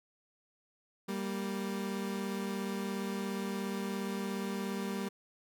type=tone pair together; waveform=30% pulse; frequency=196 / 233.1 Hz; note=G3 / A#3; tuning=0 / 0 cents; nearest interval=minor third; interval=300 cents; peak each=-33 / -37 dBFS; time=1.08-5.09 s; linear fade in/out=10 ms; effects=none

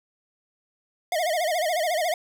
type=tone with vibrato; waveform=square; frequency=665 Hz; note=E5; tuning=15 cents sharp; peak=-23 dBFS; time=1.12-2.14 s; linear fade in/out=2 ms; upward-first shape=sine; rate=14 Hz; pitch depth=160 cents each way; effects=none

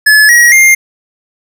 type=tone with pitch steps; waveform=square; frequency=1716 / 1904 / 2113 Hz; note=A6 / A#6 / C7; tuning=-44 / +36 / +16 cents; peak=-3 dBFS; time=0.06-0.75 s; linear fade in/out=10 ms; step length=230 ms; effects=none

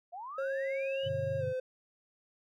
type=linear sweep; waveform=sine; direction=up; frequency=659.3 to 3049 Hz; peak=-40 dBFS; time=0.12-1.09 s; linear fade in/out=20 ms
type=tone with pitch glide; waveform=triangle; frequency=541 to 513.6 Hz; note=C#5 to C5; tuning=-42 to -32 cents; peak=-30 dBFS; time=0.38-1.6 s; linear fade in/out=5 ms; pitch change=-90 cents; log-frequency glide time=1.39-1.44 s
type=chord; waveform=sine; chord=G major; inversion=none; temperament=just; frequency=98 / 122.5 / 147 Hz; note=G2 / B2 / D3; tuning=0 / -14 / +2 cents; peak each=-40 dBFS; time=1.03-1.54 s; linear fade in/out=50 ms
effects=none

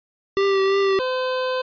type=tone with vibrato; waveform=square; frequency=390.9 Hz; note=G4; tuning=5 cents flat; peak=-17 dBFS; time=0.37-0.99 s; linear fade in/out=0 ms; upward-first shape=triangle; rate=3 Hz; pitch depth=25 cents each way
type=click train; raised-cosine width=0.3 ms; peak=-25 dBFS; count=26; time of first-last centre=0.41-0.929 s; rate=48.2 Hz
type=harmonic tone; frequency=512 Hz; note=C5; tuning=38 cents flat; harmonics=1 / 2 / 3 / 5 / 6 / 7 / 8 / 9; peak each=-22 / -28 / -32 / -36 / -38 / -39 / -40 / -41 dBFS; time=0.99-1.62 s; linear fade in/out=10 ms
effects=resampled to 11025 Hz

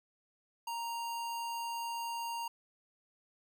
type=tone; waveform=square; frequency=932.3 Hz; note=A#5; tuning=in tune; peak=-37 dBFS; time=0.67-2.48 s; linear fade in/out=5 ms; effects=none

